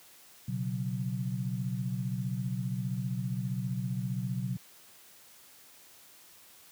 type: chord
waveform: sine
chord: B suspended second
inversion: none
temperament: equal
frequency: 123.47 / 138.59 / 185 Hz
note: B2 / C#3 / F#3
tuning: 0 / 0 / 0 cents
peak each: -33 / -36 / -35 dBFS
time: 0.48-4.57 s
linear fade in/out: 5 ms
effects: white hiss -56 dBFS RMS until 6.71 s + high-pass 80 Hz 12 dB/octave